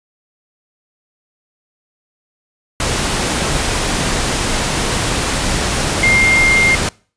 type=tone in noise; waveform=sine; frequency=2113 Hz; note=C7; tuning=16 cents sharp; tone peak=-10 dBFS; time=6.03-6.75 s; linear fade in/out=2 ms; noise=pink; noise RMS=-17 dBFS; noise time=2.8-6.89 s; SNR=+4 dB; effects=noise-tail reverb RT60 0.4 s tail -24 dB re dry + resampled to 22050 Hz